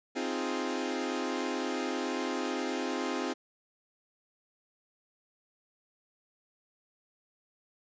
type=chord; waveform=sawtooth; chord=F minor seventh; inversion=second; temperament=equal; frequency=261.6 / 311.1 / 349.2 / 415.3 Hz; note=C4 / Eb4 / F4 / Ab4; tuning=0 / 0 / 0 / 0 cents; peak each=-31 / -34 / -33 / -34 dBFS; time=0.15-3.34 s; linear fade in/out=20 ms; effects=resampled to 16000 Hz